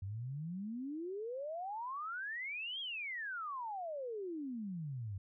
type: exponential two-way sweep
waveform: sine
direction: up then down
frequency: 92.5 to 3322 to 92.5 Hz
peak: -39 dBFS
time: 0.02-5.18 s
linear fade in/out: 5 ms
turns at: 2.8 s
effects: none